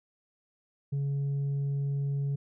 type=tone with tanh clipping; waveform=sine; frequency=140.2 Hz; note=C#3; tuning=20 cents sharp; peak=-28 dBFS; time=0.92-2.36 s; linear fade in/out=10 ms; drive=2 dB; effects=none